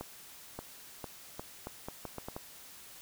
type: accelerating click train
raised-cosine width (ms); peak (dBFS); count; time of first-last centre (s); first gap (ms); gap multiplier
1; -25; 10; 0.01-2.365; 580; 0.78
effects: white hiss -52 dBFS RMS until 3.01 s